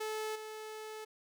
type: tone with level steps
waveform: sawtooth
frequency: 433.4 Hz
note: A4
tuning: 26 cents flat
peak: -32 / -39 dBFS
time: 0-1.05 s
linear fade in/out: 10 ms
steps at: 0.35 s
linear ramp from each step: 10 ms
effects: none